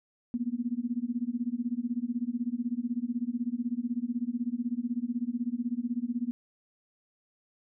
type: tone with tremolo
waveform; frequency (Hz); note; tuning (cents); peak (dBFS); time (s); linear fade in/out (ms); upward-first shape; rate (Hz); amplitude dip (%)
sine; 240.1; B3; -49; -25; 0.34-6.31; 0; sine; 16; 95
effects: none